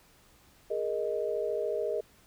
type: chord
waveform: sine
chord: Ab suspended second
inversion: none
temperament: equal with one note detuned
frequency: 415.3 / 469.1 / 622.3 Hz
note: Ab4 / Bb4 / Eb5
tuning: 0 / +11 / 0 cents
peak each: -33 dBFS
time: 0.7-2.01 s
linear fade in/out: 10 ms
effects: pink hiss -61 dBFS RMS until 2.26 s